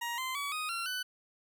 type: tone with pitch steps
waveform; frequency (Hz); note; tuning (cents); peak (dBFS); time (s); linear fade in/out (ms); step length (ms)
20% pulse; 945 / 1036.5 / 1136.9 / 1246.9 / 1367.7 / 1500.1; A#5 / C6 / C#6 / D#6 / F6 / F#6; +23 / -17 / +43 / +3 / -37 / +23; -29; 0.01-1.03; 10; 170
effects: none